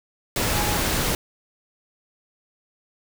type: tone in noise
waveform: sine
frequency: 834 Hz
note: G#5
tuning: 7 cents sharp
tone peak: -29 dBFS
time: 0.53-0.77 s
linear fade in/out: 2 ms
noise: pink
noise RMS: -23 dBFS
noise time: 0.36-1.15 s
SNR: -9 dB
effects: none